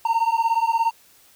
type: beating tone pair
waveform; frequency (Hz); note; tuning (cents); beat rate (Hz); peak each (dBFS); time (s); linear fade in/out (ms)
triangle; 906 / 923; A#5 / A#5; -50 / -17; 17; -19; 0.05-0.91; 5
effects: white hiss -54 dBFS RMS until 1.35 s

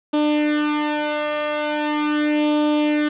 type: tone with flanger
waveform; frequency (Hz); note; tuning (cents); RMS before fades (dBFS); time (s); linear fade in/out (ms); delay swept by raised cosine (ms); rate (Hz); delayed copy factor
sawtooth; 299.3; D4; +33; -20; 0.13-3.09; 10; 0.25 to 1.55; 0.4; +0.85
effects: resampled to 8000 Hz + 7-bit

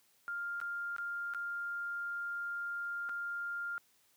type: tone with dropouts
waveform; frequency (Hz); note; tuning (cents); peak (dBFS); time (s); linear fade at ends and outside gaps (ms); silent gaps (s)
sine; 1400; F6; +4; -36; 0.28-3.78; 0; 0.602-0.614 / 0.964-0.983 / 1.337-1.347 / 3.09-3.094
effects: white hiss -70 dBFS RMS until 4.16 s + high-pass 80 Hz 12 dB/octave

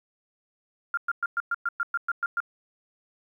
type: tone bursts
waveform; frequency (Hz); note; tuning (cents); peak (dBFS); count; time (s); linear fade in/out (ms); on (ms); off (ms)
sine; 1396.9; F6; 0; -23; 11; 0.94-2.403; 2; 33; 110
effects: 10-bit

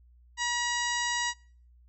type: harmonic tone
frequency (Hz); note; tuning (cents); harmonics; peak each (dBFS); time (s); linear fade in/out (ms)
960; B5; -49; 1 / 2 / 3 / 4 / 5 / 6 / 7 / 8; -33 / -31 / -37 / -37 / -40 / -38 / -39 / -40; 0.37-1.34; 50
effects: noise-tail reverb RT60 0.5 s tail -26 dB re dry + added 60 Hz sine -55 dBFS peak until 1.88 s

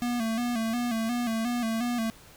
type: tone with vibrato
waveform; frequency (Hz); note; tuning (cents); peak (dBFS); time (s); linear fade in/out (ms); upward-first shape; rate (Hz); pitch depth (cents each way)
square; 233; A#3; -1; -27; 0.02-2.1; 0; square; 2.8; 65
effects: pink hiss -52 dBFS RMS until 2.36 s

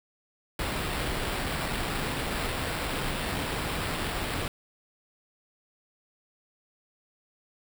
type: noise with sample-and-hold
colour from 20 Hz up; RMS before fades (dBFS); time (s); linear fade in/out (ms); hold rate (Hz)
pink; -31; 0.59-4.48; 2; 6300
effects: none

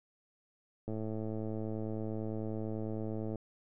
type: click train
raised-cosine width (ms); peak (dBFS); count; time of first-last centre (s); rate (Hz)
2; -26; 271; 0.88-3.357; 109
effects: none

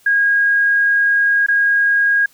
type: tone with dropouts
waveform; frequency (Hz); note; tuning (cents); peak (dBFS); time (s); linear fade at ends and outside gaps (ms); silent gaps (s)
sine; 1635; G#6; -28; -11; 0.06-2.26; 5; 1.464-1.484
effects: white hiss -52 dBFS RMS until 2.33 s

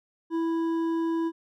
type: tone with hard clipping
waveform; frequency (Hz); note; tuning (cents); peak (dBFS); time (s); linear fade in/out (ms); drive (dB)
sine; 329.6; E4; 0; -26; 0.3-1.32; 50; 7
effects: none

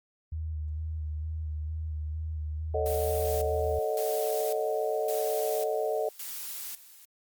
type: tone with vibrato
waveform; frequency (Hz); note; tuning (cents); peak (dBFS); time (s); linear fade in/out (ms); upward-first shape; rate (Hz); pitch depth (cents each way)
sine; 77.78; D#2; 0; -31; 0.32-3.79; 5; square; 2.2; 28
type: chord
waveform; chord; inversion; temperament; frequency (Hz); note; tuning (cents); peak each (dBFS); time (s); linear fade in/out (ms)
sine; D# half-diminished seventh; second; equal; 440 / 554.4 / 622.3 / 740; A4 / C#5 / D#5 / F#5; 0 / 0 / 0 / 0; -30 / -35 / -31 / -35; 2.74-6.09; 5
type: noise with tremolo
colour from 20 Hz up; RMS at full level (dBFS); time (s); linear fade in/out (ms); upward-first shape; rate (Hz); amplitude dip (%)
blue; -38; 2.86-7.05; 0; square; 0.9; 80
effects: Opus 48 kbps

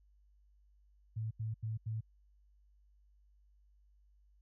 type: tone bursts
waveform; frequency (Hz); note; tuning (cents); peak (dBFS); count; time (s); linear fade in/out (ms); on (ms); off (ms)
sine; 110.4; A2; +6; -35; 4; 1.16-2.009; 10; 150; 83
effects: added 50 Hz sine -64 dBFS peak until 4.41 s

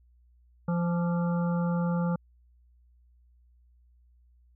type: harmonic tone with a mistuned harmonic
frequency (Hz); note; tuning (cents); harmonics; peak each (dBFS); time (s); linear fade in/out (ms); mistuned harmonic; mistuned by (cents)
172.9; F3; -17; 1 / 3 / 5 / 7 / 8; -25 / -35 / -39 / -42 / -43; 0.68-2.16; 5; 7; -42
effects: added 60 Hz sine -58 dBFS peak until 4.55 s

